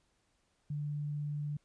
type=tone; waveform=sine; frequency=147.2 Hz; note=D3; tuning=4 cents sharp; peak=-34 dBFS; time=0.7-1.57 s; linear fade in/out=5 ms; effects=pink hiss -75 dBFS RMS until 1.64 s + resampled to 22050 Hz